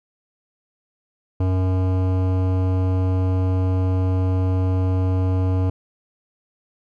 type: tone with hard clipping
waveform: sine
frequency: 92.9 Hz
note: F#2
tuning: 7 cents sharp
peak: -19 dBFS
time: 1.4-5.7 s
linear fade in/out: 5 ms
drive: 16 dB
effects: none